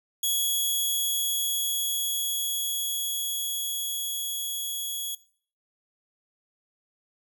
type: tone with level ramp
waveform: 10% pulse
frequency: 3348 Hz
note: G#7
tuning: 13 cents sharp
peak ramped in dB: -16 to -23 dBFS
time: 0.23-5.15 s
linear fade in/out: 5 ms
effects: noise-tail reverb RT60 0.5 s tail -19 dB re dry